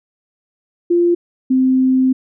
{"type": "tone pair in turn", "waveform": "sine", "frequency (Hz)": [346.6, 259.7], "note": ["F4", "C4"], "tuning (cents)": [-13, -13], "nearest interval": "perfect fourth", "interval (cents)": 500, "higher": "first", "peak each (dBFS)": -10, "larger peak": "neither", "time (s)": [[0.9, 1.15], [1.5, 2.13]], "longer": "second", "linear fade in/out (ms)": 10, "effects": []}